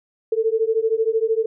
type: beating tone pair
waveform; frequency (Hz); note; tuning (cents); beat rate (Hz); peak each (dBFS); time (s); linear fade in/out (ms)
sine; 440 / 453; A4 / A#4; 0 / -50; 13; -20; 0.32-1.46; 5
effects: none